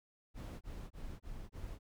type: noise bursts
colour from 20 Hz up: brown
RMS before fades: -45 dBFS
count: 5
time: 0.34-1.79 s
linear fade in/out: 50 ms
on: 270 ms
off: 25 ms
effects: none